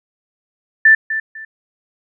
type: tone with echo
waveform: sine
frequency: 1768 Hz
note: A6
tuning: 8 cents sharp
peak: -5 dBFS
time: 0.85-0.95 s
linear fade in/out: 5 ms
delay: 250 ms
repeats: 2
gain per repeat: -12 dB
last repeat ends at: 1.45 s
effects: none